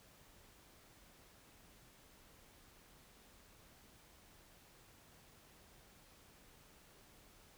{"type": "silence", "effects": ["pink hiss -64 dBFS RMS until 7.57 s"]}